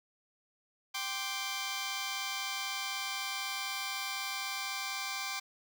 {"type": "chord", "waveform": "10% pulse", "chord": "G suspended fourth", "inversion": "none", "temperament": "just", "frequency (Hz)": [784, 1045.3, 1176], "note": ["G5", "C6", "D6"], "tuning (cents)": [0, -2, 2], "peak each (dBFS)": -32, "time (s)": [0.94, 5.4], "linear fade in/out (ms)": 10, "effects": []}